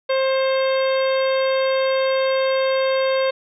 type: harmonic tone with a mistuned harmonic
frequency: 530 Hz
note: C5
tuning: 22 cents sharp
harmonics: 1 / 2 / 3 / 4 / 5 / 6 / 7 / 8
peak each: -17 / -27 / -31 / -31 / -33 / -37 / -34 / -35 dBFS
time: 0.09-3.31 s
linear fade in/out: 10 ms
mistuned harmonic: 8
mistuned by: +62 cents
effects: none